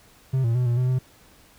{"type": "tone with pitch steps", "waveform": "triangle", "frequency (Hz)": [131.7, 115.7, 124.9, 119.5, 126.5, 128.3], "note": ["C3", "A#2", "B2", "A#2", "B2", "C3"], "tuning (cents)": [12, -13, 20, 43, 42, -34], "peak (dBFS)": -17, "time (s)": [0.33, 0.99], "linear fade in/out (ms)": 10, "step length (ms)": 110, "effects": ["pink hiss -54 dBFS RMS until 1.58 s"]}